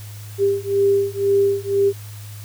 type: beating tone pair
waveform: sine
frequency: 396.7 / 398.7 Hz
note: G4 / G4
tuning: +21 / +29 cents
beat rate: 2 Hz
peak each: -18 dBFS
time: 0.38-1.93 s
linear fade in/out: 50 ms
effects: added 104 Hz sine -33 dBFS peak until 2.44 s + white hiss -43 dBFS RMS until 2.44 s